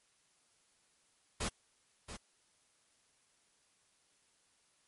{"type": "noise with echo", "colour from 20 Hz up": "pink", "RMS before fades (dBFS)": -36, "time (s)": [1.4, 1.49], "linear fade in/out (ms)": 10, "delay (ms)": 680, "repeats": 1, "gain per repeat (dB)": -10, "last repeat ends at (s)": 2.17, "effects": ["white hiss -72 dBFS RMS until 4.87 s", "MP3 48 kbps"]}